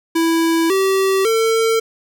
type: tone with pitch steps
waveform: square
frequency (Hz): 329.6 / 385.2 / 450.2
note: E4 / G4 / A4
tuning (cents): 0 / -30 / +40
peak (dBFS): -14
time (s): 0.15-1.8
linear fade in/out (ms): 10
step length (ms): 550
effects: none

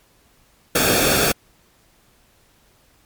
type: noise with comb filter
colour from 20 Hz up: pink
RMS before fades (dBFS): -17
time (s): 0.75-1.32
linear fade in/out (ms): 5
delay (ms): 1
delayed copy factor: -0.7
effects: pink hiss -57 dBFS RMS until 3.05 s + MP3 96 kbps

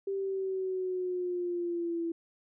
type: linear sweep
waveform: sine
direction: down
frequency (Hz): 393.5 to 332.7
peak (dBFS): -30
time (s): 0.07-2.12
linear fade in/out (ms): 5
effects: none

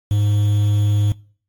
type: tone with quantisation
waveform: triangle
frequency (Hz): 103.5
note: G#2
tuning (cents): -5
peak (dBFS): -12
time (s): 0.11-1.12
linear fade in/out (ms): 0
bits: 6
effects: noise-tail reverb RT60 0.5 s tail -24 dB re dry + AAC 64 kbps

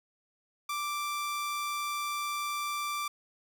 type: tone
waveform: sawtooth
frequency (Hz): 1174.7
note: D6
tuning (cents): 0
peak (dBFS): -28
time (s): 0.69-3.08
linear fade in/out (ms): 5
effects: none

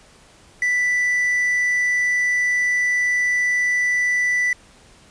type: tone with quantisation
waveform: triangle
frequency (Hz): 1977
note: B6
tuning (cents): +1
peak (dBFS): -15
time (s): 0.62-4.53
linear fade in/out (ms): 2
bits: 7
effects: pink hiss -50 dBFS RMS until 5.1 s + resampled to 22050 Hz

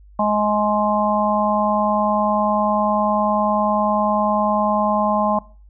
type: harmonic tone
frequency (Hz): 210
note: G#3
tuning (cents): +19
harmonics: 1 / 3 / 4 / 5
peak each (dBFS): -21 / -21 / -21 / -21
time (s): 0.19-5.39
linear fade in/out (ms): 5
effects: noise-tail reverb RT60 0.4 s tail -21 dB re dry + added 50 Hz sine -43 dBFS peak until 5.69 s

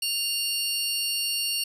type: tone pair together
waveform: sawtooth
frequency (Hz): 2794 / 4446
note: F7 / C#8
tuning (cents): 0 / +4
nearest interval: minor sixth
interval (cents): 804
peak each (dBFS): -25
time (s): 0.02-1.64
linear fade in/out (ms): 5
effects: resampled to 32000 Hz + 9-bit

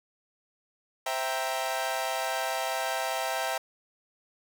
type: chord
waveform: sawtooth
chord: C dominant seventh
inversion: none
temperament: equal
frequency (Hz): 523.3 / 659.3 / 784 / 932.3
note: C5 / E5 / G5 / Bb5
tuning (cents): 0 / 0 / 0 / 0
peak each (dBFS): -33 / -29 / -29 / -32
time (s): 1.06-3.58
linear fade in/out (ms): 5
effects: none

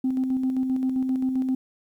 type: tone with tremolo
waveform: sine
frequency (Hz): 260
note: C4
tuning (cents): -11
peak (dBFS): -19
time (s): 0.04-1.55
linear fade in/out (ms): 5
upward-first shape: square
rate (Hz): 7.6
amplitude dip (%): 40
effects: tanh soft clip ceiling -17 dBFS + 10-bit

